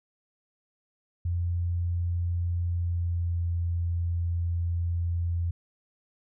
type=tone with pitch glide; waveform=sine; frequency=86.8 to 85.65 Hz; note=F2 to F2; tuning=-10 to -33 cents; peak=-25 dBFS; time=1.25-5.51 s; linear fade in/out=5 ms; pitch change=-23 cents; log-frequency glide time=2.67-3.46 s; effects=none